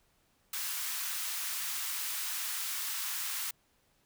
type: high-pass noise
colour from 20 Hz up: white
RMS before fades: -36 dBFS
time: 0.53-3.51 s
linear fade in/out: 5 ms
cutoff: 1000 Hz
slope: 24 dB/octave
effects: pink hiss -71 dBFS RMS until 4.05 s